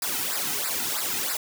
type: noise with flanger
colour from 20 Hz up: white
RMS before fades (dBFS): -28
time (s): 0.02-1.37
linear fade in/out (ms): 2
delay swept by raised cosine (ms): 0.31 to 1.81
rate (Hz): 3.1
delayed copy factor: -0.95
effects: none